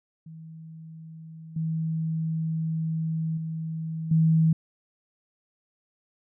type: tone with level steps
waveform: sine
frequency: 160.8 Hz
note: E3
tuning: 43 cents flat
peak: -40 / -25 / -29 / -17 dBFS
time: 0.26-4.53 s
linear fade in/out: 5 ms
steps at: 1.56 / 3.37 / 4.11 s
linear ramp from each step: 5 ms
effects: none